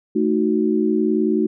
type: chord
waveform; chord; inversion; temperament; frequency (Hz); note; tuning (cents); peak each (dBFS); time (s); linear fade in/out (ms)
sine; D# diminished; second; equal; 220 / 311.1 / 370; A3 / D#4 / F#4; 0 / 0 / 0; -20; 0.15-1.47; 10
effects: none